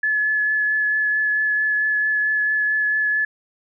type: tone with vibrato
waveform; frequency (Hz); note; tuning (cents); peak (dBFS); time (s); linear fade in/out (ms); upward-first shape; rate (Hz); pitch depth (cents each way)
sine; 1714; A6; -46; -17; 0.03-3.25; 5; triangle; 4.5; 14
effects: none